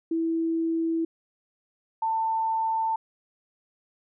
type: tone pair in turn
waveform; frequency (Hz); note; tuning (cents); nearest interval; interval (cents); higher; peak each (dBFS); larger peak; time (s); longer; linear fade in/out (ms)
sine; 328.2 / 893.1; E4 / A5; -8 / +26; octave + perfect fourth; 1734; second; -23; neither; 0.11-1.05 / 2.02-2.96; neither; 5
effects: none